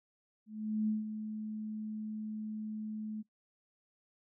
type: tone with ADSR envelope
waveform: sine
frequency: 215.3 Hz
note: A3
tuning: 37 cents flat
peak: -28 dBFS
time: 0.46-3.23 s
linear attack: 420 ms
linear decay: 160 ms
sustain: -9 dB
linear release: 25 ms
effects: noise-tail reverb RT60 0.1 s tail -19 dB re dry